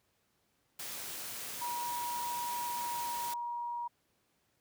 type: noise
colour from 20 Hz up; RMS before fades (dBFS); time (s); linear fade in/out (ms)
white; -42; 0.79-3.34; 5
type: tone with pitch glide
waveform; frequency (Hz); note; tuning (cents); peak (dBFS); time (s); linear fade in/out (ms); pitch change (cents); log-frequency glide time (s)
sine; 960 to 952.8; B5 to A#5; -49 to +38; -35; 1.61-3.88; 10; -13; 2.64-3.09
effects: pink hiss -75 dBFS RMS until 4.6 s + high-pass 80 Hz 12 dB/octave